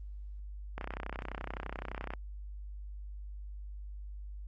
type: click train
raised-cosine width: 0.5 ms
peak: -23 dBFS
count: 44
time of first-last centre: 0.78-2.136 s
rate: 31.7 Hz
effects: added 50 Hz sine -41 dBFS peak until 4.47 s + Opus 32 kbps